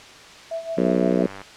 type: tone with tremolo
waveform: sine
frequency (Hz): 659.3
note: E5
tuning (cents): 0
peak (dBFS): -24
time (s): 0.51-1.23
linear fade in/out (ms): 5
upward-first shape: sine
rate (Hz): 5.9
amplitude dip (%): 75
type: harmonic tone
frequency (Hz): 61.74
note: B1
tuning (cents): 0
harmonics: 3 / 4 / 5 / 6 / 7 / 8 / 9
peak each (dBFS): -23 / -24 / -25 / -26 / -26 / -27 / -28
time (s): 0.77-1.27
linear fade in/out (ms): 10
type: click train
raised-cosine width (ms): 0.5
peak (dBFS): -22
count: 63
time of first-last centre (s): 0.78-1.416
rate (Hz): 97.5
effects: white hiss -43 dBFS RMS until 1.56 s + low-pass 5000 Hz 12 dB/octave